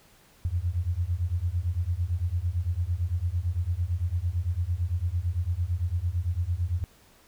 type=beating tone pair; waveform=sine; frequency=83.1 / 92 Hz; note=E2 / F#2; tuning=+15 / -9 cents; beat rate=8.9 Hz; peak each=-28 dBFS; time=0.45-6.84 s; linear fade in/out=0 ms; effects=pink hiss -58 dBFS RMS until 7.27 s